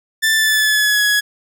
sawtooth tone with pitch glide, 1769 to 1678.4 Hz, A6 to G#6, +9 to +18 cents, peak -9 dBFS, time 0.22-1.21 s, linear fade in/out 20 ms, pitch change -91 cents, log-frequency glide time 0.34-1.03 s, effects none

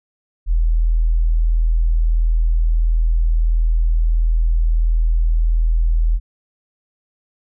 sine tone, 40.75 Hz, E1, 19 cents flat, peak -12 dBFS, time 0.46-6.2 s, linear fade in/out 50 ms, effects none

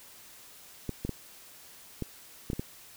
clicks, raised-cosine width 3 ms, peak -19 dBFS, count 7, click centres 0.893 / 1.05 / 1.093 / 2.023 / 2.501 / 2.532 / 2.595 s, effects white hiss -52 dBFS RMS until 2.96 s

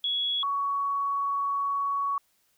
sine tone pair in turn, 3357 / 1120.3 Hz, G#7 / C#6, +18 / +18 cents, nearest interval octave + perfect fifth, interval 1900 cents, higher first, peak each -25 dBFS, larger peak neither, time 0.04-0.43 / 0.43-2.18 s, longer second, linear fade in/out 2 ms, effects white hiss -69 dBFS RMS until 2.57 s

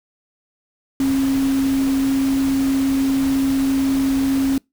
sine tone in noise, 270 Hz, C#4, 45 cents flat, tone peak -15 dBFS, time 1-4.58 s, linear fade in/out 2 ms, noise pink, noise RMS -31 dBFS, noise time 1-4.58 s, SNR +13 dB, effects noise-tail reverb RT60 0.2 s tail -26 dB re dry

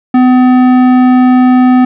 sine tone with tanh clipping, 252.7 Hz, B3, 40 cents sharp, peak -5 dBFS, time 0.14-1.85 s, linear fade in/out 5 ms, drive 14 dB, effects none

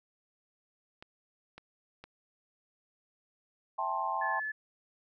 clicks, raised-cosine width 0.3 ms, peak -31 dBFS, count 3, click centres 1.025 / 1.58 / 2.04 s
sine chord, A minor seventh, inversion second, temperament just, 660 / 792 / 880 / 1056 Hz, E5 / G5 / A5 / C6, +2 / +18 / 0 / +16 cents, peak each -40 / -36 / -35 / -34 dBFS, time 3.78-4.4 s, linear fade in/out 10 ms
sine tone, 1728 Hz, A6, 32 cents flat, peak -33 dBFS, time 4.21-4.52 s, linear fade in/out 10 ms
effects none

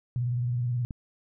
sine tone with vibrato, 122 Hz, B2, 21 cents flat, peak -25 dBFS, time 0.16-0.85 s, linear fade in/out 0 ms, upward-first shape square, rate 19 Hz, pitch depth 51 cents each way
click, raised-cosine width 5 ms, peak -23 dBFS, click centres 0.908 s
effects none

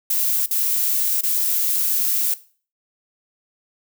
violet noise with dropouts, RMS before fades -20 dBFS, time 0.1-2.34 s, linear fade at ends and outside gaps 5 ms, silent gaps 0.461-0.509 / 1.211-1.233 s, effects noise-tail reverb RT60 0.4 s tail -17 dB re dry

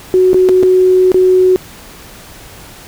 sine tone with dropouts, 370 Hz, F#4, in tune, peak -5 dBFS, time 0.14-1.56 s, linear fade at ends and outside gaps 0 ms, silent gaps 0.332-0.344 / 0.488-0.493 / 0.628-0.633 / 1.118-1.144 s, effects pink hiss -35 dBFS RMS until 2.87 s

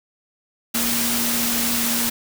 sine tone in noise, 235.6 Hz, A#3, 19 cents sharp, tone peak -26 dBFS, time 0.74-2.1 s, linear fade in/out 10 ms, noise white, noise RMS -22 dBFS, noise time 0.74-2.1 s, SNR -7 dB, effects none

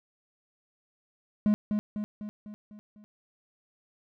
triangle tone with echo, 210 Hz, G#3, 19 cents sharp, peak -18 dBFS, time 1.46-1.54 s, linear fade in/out 0 ms, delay 250 ms, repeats 6, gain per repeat -5 dB, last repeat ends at 3.04 s, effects none

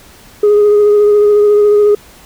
sine tone with vibrato, 415.3 Hz, G#4, in tune, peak -3 dBFS, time 0.43-1.95 s, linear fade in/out 5 ms, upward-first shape triangle, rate 14 Hz, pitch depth 21 cents each way, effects tanh soft clip ceiling -3 dBFS + pink hiss -40 dBFS RMS until 2.25 s

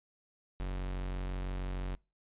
45% pulse tone, 46.25 Hz, F#1, in tune, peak -34 dBFS, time 0.6-1.95 s, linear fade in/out 0 ms, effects noise-tail reverb RT60 0.3 s tail -26 dB re dry + resampled to 8000 Hz

